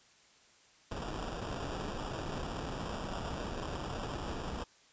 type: noise with sample-and-hold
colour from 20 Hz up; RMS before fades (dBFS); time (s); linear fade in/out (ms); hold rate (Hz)
pink; -39; 0.91-4.64; 5; 2100
effects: white hiss -63 dBFS RMS until 4.92 s + resampled to 16000 Hz